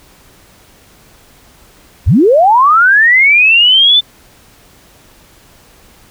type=linear sweep; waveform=sine; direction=up; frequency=49.43 to 3561 Hz; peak=-4 dBFS; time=2.06-4.01 s; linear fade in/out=20 ms; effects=pink hiss -44 dBFS RMS until 6.1 s